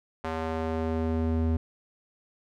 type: tone with band-pass filter sweep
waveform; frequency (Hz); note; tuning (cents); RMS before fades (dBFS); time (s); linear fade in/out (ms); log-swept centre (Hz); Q
square; 80.6; E2; -38; -28; 0.24-1.57; 5; 920 to 170; 0.79
effects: none